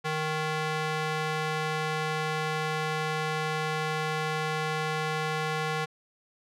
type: tone with band-pass filter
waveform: square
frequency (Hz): 155.56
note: D#3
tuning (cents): 0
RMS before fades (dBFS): -30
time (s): 0.04-5.86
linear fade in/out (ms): 20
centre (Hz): 1600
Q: 0.56
effects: none